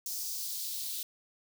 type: noise with high-pass filter sweep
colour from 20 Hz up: blue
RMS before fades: -37 dBFS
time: 0.06-1.03 s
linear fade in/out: 2 ms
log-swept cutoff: 5400 to 3600 Hz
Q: 2.3
effects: none